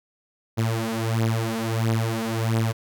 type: beating tone pair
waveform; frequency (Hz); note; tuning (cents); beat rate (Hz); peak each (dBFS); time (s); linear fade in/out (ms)
sawtooth; 112.3 / 113.8; A2 / A#2; +36 / -41; 1.5; -21; 0.57-2.73; 20
effects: none